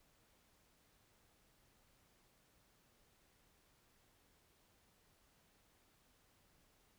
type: silence
effects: pink hiss -73 dBFS RMS until 6.98 s